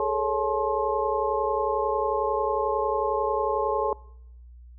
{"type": "tone cluster", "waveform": "sine", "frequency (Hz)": [415.3, 446.4, 554, 858, 1063], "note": ["G#4", "A4", "C#5", "A5", "C6"], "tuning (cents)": [0, 25, -1, -44, 27], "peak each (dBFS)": -29, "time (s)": [0, 3.93], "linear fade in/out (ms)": 2, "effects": ["noise-tail reverb RT60 0.8 s tail -24 dB re dry", "added 60 Hz sine -44 dBFS peak until 4.78 s"]}